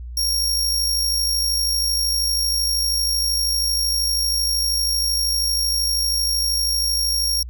sawtooth tone with amplitude modulation, 5570 Hz, F8, 5 cents flat, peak -14 dBFS, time 0.17-7.43 s, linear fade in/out 5 ms, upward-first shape sine, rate 52.8 Hz, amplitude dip 40%, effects added 60 Hz sine -30 dBFS peak until 7.49 s

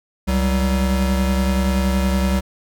square tone pair together, 66.9 / 190.1 Hz, C2 / F#3, +39 / +47 cents, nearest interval octave + tritone, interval 1808 cents, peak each -19 / -20 dBFS, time 0.27-2.41 s, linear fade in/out 20 ms, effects none

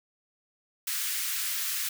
white high-pass noise, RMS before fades -31 dBFS, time 0.87-1.89 s, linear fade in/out 5 ms, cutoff 1400 Hz, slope 24 dB/octave, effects none

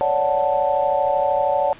sine chord, D major seventh, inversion third, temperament equal, 554.4 / 587.3 / 740 / 880 Hz, C#5 / D5 / F#5 / A5, 0 / 0 / 0 / 0 cents, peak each -22 dBFS, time 0.01-1.73 s, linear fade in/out 0 ms, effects pink hiss -43 dBFS RMS until 1.79 s + resampled to 8000 Hz

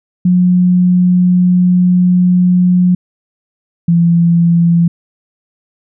sine tone pair in turn, 180 / 169.9 Hz, F#3 / F3, -47 / -47 cents, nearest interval minor second, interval 100 cents, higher first, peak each -6 dBFS, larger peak neither, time 0.25-2.95 / 3.88-4.88 s, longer first, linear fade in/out 5 ms, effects none

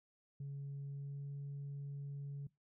sine tone with pitch glide, 140 to 141.14 Hz, C#3 to C#3, +18 to +32 cents, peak -40 dBFS, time 0.4-2.47 s, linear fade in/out 5 ms, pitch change +14 cents, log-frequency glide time 0.86-1.3 s, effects noise-tail reverb RT60 0.2 s tail -22 dB re dry + tanh soft clip ceiling -40 dBFS

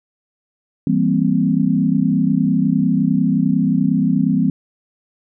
sine chord, C dominant seventh, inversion first, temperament equal, 164.81 / 196 / 233.1 / 261.6 Hz, E3 / G3 / Bb3 / C4, 0 / 0 / 0 / 0 cents, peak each -19 / -18 / -20 / -18 dBFS, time 0.87-4.5 s, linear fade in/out 2 ms, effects none

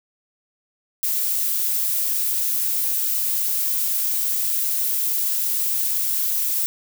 violet noise, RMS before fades -22 dBFS, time 1.03-6.66 s, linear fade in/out 0 ms, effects none

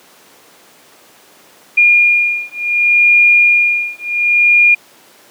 sine beating tone pair, 2420 / 2420.68 Hz, D#7 / D#7, -49 / -48 cents, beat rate 0.68 Hz, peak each -11 dBFS, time 1.77-4.75 s, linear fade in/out 10 ms, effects pink hiss -44 dBFS RMS until 5.3 s + high-pass 300 Hz 12 dB/octave

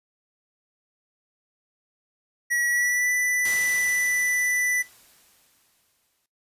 square tone with pitch glide, 1926 to 1983.6 Hz, B6 to B6, -44 to +7 cents, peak -22 dBFS, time 2.5-4.83 s, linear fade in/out 20 ms, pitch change +51 cents, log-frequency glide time 2.68-3.11 s
white noise with exponential decay, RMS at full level -32 dBFS, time 3.45-6.26 s, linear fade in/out 2 ms, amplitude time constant 610 ms
effects noise-tail reverb RT60 0.2 s tail -17 dB re dry + resampled to 32000 Hz

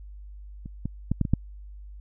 clicks, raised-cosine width 5 ms, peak -25 / -16 / -11 / -10 / -16 / -7 dBFS, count 6, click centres 0.659 / 0.856 / 1.116 / 1.213 / 1.252 / 1.336 s, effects added 50 Hz sine -40 dBFS peak until 2 s

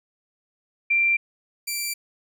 sine / 10% pulse tone pair in turn, 2363 / 2348 Hz, D7 / D7, +10 / -1 cents, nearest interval unison, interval 11 cents, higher first, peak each -17 dBFS, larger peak neither, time 0.9-1.17 / 1.67-1.94 s, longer neither, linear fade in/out 10 ms, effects none

